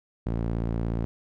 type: tone with band-pass filter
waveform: sawtooth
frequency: 56.9 Hz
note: A#1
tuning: 41 cents flat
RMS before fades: -28 dBFS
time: 0.26-1.05 s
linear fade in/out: 0 ms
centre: 190 Hz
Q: 0.55
effects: none